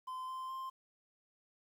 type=tone with pitch steps; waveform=triangle; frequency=1029 / 1039.2 / 1049.4 Hz; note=C6 / C6 / C6; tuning=-29 / -12 / +5 cents; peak=-38 dBFS; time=0.07-0.7 s; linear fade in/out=10 ms; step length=210 ms; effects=11-bit